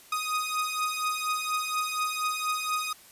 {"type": "beating tone pair", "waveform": "sawtooth", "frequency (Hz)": [1244.5, 1248.7], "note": ["D#6", "D#6"], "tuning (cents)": [0, 6], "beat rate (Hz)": 4.2, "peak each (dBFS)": [-28, -26], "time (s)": [0.12, 2.93], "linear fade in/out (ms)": 5, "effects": ["white hiss -53 dBFS RMS until 3.11 s", "resampled to 32000 Hz"]}